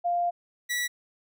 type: tone pair in turn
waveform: sine / sawtooth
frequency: 698.5 / 1947.3 Hz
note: F5 / B6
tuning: 0 / -25 cents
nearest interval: octave + tritone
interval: 1775 cents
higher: second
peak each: -23 dBFS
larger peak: neither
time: 0.04-0.31 / 0.69-0.88 s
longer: first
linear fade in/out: 20 ms
effects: none